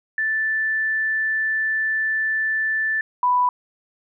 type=tone pair in turn; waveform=sine; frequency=1760 / 990.3 Hz; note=A6 / B5; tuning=0 / +4 cents; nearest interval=minor seventh; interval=996 cents; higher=first; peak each=-19 / -15 dBFS; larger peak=second; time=0.18-3.01 / 3.23-3.49 s; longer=first; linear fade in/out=2 ms; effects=none